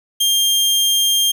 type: tone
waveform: sawtooth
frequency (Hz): 3200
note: G7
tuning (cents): +35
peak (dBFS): -10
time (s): 0.2-1.32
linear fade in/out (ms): 10
effects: none